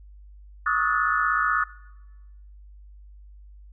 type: tone cluster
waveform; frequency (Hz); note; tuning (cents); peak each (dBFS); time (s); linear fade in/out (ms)
sine; 1124 / 1241 / 1297 / 1452 / 1748; C#6 / D#6 / E6 / F#6 / A6; +24 / -5 / -28 / -33 / -12; -29 / -26 / -28 / -25 / -28; 0.66-1.64; 5
effects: noise-tail reverb RT60 1.0 s tail -19 dB re dry + added 50 Hz sine -44 dBFS peak until 3.72 s